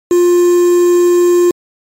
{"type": "tone with quantisation", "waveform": "triangle", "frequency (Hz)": 351.9, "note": "F4", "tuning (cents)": 13, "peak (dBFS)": -4, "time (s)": [0.11, 1.51], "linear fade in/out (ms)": 2, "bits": 4, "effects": ["MP3 64 kbps"]}